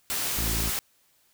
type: noise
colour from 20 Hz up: white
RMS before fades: -29 dBFS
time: 0.1-0.79 s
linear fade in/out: 0 ms
type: harmonic tone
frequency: 55.5 Hz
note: A1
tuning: 16 cents sharp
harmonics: 1 / 2 / 3 / 4 / 5 / 6 / 7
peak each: -29 / -35 / -39 / -41 / -43 / -45 / -46 dBFS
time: 0.37-0.7 s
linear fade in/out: 10 ms
effects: white hiss -65 dBFS RMS until 1.33 s